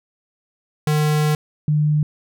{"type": "tone pair in turn", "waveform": ["square", "sine"], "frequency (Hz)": [151.5, 150.54], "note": ["D#3", "D3"], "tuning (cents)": [-46, 43], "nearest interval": "unison", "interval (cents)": 11, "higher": "first", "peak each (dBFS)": [-16, -14], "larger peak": "second", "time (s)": [[0.87, 1.35], [1.68, 2.03]], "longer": "first", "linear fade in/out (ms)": 2, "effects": []}